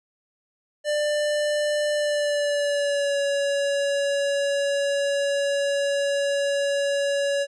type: tone with pitch glide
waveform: square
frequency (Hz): 594 to 563.3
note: D5 to C#5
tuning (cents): +20 to +28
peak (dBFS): -22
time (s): 0.84-7.47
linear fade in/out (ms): 50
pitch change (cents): -92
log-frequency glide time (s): 1.94-3.19
effects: resampled to 22050 Hz